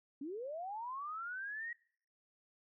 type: linear sweep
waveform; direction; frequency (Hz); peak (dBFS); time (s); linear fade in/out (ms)
sine; up; 261.6 to 1915; -40; 0.21-1.73; 5
effects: noise-tail reverb RT60 0.6 s tail -25 dB re dry